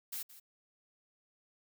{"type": "noise with echo", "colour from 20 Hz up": "blue", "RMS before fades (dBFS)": -40, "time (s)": [0.12, 0.23], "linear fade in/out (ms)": 10, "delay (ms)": 170, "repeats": 1, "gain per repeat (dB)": -15, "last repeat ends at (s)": 0.4, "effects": []}